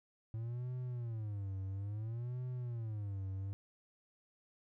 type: tone with vibrato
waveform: triangle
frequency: 110 Hz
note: A2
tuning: in tune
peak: -36 dBFS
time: 0.34-3.53 s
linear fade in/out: 0 ms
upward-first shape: sine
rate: 0.59 Hz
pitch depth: 240 cents each way
effects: none